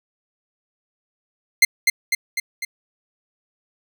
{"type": "tone with echo", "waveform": "sawtooth", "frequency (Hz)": 2093, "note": "C7", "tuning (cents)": 0, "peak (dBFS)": -5, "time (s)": [1.62, 1.65], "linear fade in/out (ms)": 5, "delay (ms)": 250, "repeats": 4, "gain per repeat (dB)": -4, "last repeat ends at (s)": 2.65, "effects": []}